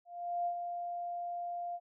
sine tone with ADSR envelope, 698.5 Hz, F5, in tune, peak -30 dBFS, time 0.05-1.8 s, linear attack 410 ms, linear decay 81 ms, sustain -6 dB, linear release 51 ms, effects none

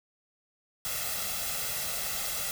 white noise with comb filter, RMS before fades -33 dBFS, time 0.85-2.51 s, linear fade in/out 0 ms, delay 1.5 ms, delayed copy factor +0.7, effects none

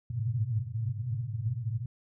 pink band-pass noise, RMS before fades -32 dBFS, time 0.1-1.86 s, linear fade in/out 5 ms, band 100 to 130 Hz, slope 96 dB/octave, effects none

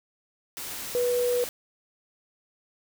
sine tone in noise, 489.2 Hz, B4, 16 cents flat, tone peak -22 dBFS, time 0.95-1.44 s, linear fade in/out 0 ms, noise white, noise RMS -36 dBFS, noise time 0.57-1.49 s, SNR +11 dB, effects none

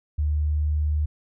sine tone with pitch glide, 74.8 to 75.41 Hz, D2 to D2, +32 to +46 cents, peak -20 dBFS, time 0.18-1.06 s, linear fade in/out 10 ms, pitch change +14 cents, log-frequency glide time 0.29-0.73 s, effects none

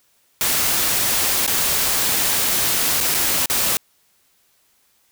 white noise with dropouts, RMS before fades -19 dBFS, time 0.41-3.77 s, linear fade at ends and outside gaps 0 ms, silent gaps 1.464-1.477 / 3.004-3.009 / 3.142-3.147 / 3.458-3.499 s, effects white hiss -61 dBFS RMS until 5.11 s

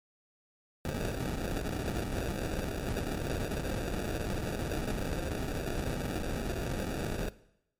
pink noise with sample-and-hold, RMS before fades -34 dBFS, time 0.85-7.29 s, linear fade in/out 2 ms, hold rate 1050 Hz, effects noise-tail reverb RT60 0.8 s tail -18 dB re dry + MP3 64 kbps

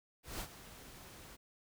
pink noise with ADSR envelope, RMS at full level -41 dBFS, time 0.23-1.37 s, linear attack 170 ms, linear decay 71 ms, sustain -13 dB, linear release 21 ms, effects none

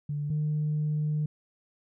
sine tone pair in turn, 146.5 / 151.4 Hz, D3 / D#3, -4 / -47 cents, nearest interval minor second, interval 57 cents, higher second, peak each -28 / -24 dBFS, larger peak second, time 0.09-0.3 / 0.3-1.26 s, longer second, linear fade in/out 5 ms, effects tanh soft clip ceiling -22 dBFS

